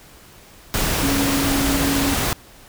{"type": "tone in noise", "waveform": "sine", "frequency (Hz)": 277.2, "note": "C#4", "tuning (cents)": 0, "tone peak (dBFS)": -20, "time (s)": [1.03, 2.14], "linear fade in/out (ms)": 0, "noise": "pink", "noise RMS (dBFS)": -21, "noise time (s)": [0.74, 2.33], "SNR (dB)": -2, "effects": ["pink hiss -46 dBFS RMS until 2.68 s"]}